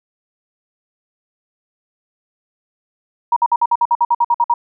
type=tone bursts; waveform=sine; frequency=949 Hz; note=A#5; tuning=31 cents sharp; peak=-10 dBFS; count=13; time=3.32-4.54 s; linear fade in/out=5 ms; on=44 ms; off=54 ms; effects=none